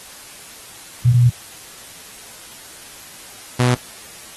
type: tone pair in turn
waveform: sine / sawtooth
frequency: 121.7 / 123.83 Hz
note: B2 / B2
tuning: -25 / +5 cents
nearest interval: unison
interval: 30 cents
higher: second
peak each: -9 dBFS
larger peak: neither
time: 1.05-1.3 / 3.59-3.75 s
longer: first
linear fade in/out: 10 ms
effects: white hiss -39 dBFS RMS until 4.36 s + AAC 32 kbps